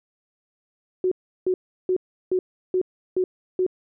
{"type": "tone bursts", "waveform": "sine", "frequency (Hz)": 369.1, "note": "F#4", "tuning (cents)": -4, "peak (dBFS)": -18, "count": 7, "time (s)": [1.04, 3.665], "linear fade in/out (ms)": 2, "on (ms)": 75, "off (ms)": 350, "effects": []}